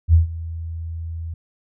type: tone with ADSR envelope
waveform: sine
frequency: 82.41 Hz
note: E2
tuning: in tune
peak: -7 dBFS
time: 0.08-1.34 s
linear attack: 56 ms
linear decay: 130 ms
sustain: -19 dB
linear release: 4 ms
effects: none